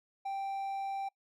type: tone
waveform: triangle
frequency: 784 Hz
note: G5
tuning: in tune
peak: -32 dBFS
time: 0.25-1.09 s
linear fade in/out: 10 ms
effects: noise-tail reverb RT60 0.1 s tail -25 dB re dry